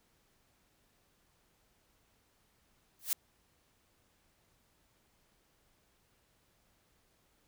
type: noise with exponential growth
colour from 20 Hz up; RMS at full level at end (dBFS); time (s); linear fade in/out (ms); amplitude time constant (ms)
blue; -27; 2.99-3.13; 1; 29
effects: pink hiss -72 dBFS RMS until 7.47 s